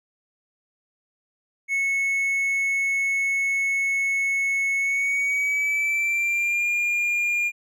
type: tone with pitch glide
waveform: triangle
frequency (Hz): 2199 to 2412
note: C#7 to D7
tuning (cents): -14 to +46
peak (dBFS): -19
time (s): 1.68-7.52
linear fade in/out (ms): 50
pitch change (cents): +160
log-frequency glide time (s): 4.78-6.67
effects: none